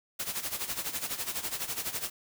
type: noise with tremolo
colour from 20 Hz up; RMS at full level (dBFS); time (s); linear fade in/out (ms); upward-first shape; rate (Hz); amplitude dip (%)
white; -32; 0.19-2.1; 10; sine; 12; 75
effects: none